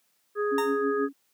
harmonic tone, 415.3 Hz, G#4, in tune, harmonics 1 / 3 / 4, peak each -25 / -32 / -36 dBFS, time 0.35-1.09 s, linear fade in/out 50 ms
sine tone with tremolo, 277.7 Hz, C#4, 3 cents sharp, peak -26 dBFS, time 0.51-1.13 s, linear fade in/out 20 ms, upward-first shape sine, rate 6.2 Hz, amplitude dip 85%
40% pulse tone with exponential decay, 920 Hz, A#5, 23 cents flat, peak -25 dBFS, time 0.58-0.85 s, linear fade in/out 2 ms, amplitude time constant 58 ms
effects white hiss -70 dBFS RMS until 1.33 s + high-pass 150 Hz 12 dB/octave

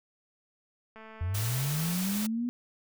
click train, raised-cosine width 0.5 ms, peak -34 dBFS, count 218, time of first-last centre 0.96-1.946 s, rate 220 Hz
sine linear sweep, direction up, 82.41 to 246.9 Hz, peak -28 dBFS, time 1.21-2.49 s, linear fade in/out 0 ms
white noise, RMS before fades -36 dBFS, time 1.34-2.27 s, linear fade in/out 10 ms
effects none

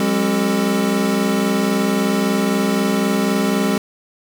square tone cluster, 179.2 / 203 / 267.2 / 382.1 / 441.5 Hz, F3 / G#3 / C4 / G4 / A4, +45 / -39 / +36 / -44 / +6 cents, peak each -27 / -19 / -23 / -25 / -26 dBFS, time 0-3.78 s, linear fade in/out 2 ms, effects none

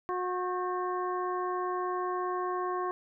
harmonic tone with a mistuned harmonic, 363 Hz, F#4, 33 cents flat, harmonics 1 / 2 / 3 / 4 / 5, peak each -33 / -37 / -33 / -47 / -49 dBFS, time 0.09-2.91 s, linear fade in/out 0 ms, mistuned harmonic 4, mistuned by +130 cents, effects none

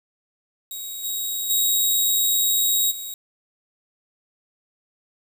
5% pulse tone with level steps, 3803 Hz, A#7, 34 cents sharp, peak -23 / -17 / -10 / -23 dBFS, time 0.71-3.14 s, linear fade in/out 2 ms, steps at 1.03 / 1.49 / 2.9 s, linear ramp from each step 20 ms, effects 8-bit

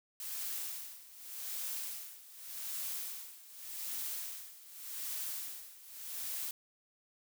blue noise with tremolo, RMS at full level -39 dBFS, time 0.2-6.51 s, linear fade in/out 2 ms, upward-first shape sine, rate 0.85 Hz, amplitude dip 85%, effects none

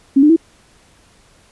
sine tone with pitch steps, 272.9 / 299.3 / 328.3 Hz, C#4 / D4 / E4, -27 / +33 / -7 cents, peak -6 dBFS, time 0.16-0.364 s, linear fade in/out 10 ms, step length 68 ms, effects pink hiss -51 dBFS RMS until 1.51 s + resampled to 24000 Hz

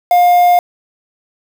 triangle tone with quantisation, 709 Hz, F5, 26 cents sharp, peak -4 dBFS, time 0.11-0.59 s, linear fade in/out 2 ms, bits 4, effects none

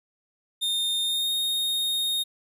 45% pulse tone with pitch glide, 3649 to 3708 Hz, A#7 to A#7, -38 to -10 cents, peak -23 dBFS, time 0.61-2.24 s, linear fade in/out 20 ms, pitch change +28 cents, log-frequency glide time 1.03-1.32 s, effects none

